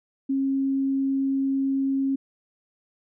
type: tone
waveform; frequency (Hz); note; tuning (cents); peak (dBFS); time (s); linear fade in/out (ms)
sine; 270.9; C#4; -40; -21; 0.29-2.16; 10
effects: none

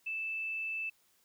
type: tone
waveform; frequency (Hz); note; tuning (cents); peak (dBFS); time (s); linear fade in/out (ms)
sine; 2637; E7; 0; -34; 0.06-0.9; 10
effects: white hiss -70 dBFS RMS until 1.24 s

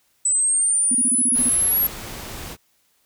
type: linear sweep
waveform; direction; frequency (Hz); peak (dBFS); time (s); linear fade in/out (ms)
sine; up; 7902 to 11630; -16; 0.25-1.87; 5
type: tone bursts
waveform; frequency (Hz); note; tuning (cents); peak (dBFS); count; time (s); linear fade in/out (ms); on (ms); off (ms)
sine; 246.1; B3; -6; -23; 9; 0.91-1.493; 5; 39; 29
type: noise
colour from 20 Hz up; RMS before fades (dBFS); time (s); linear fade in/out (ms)
pink; -34; 1.33-2.57; 50
effects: white hiss -64 dBFS RMS until 3.05 s

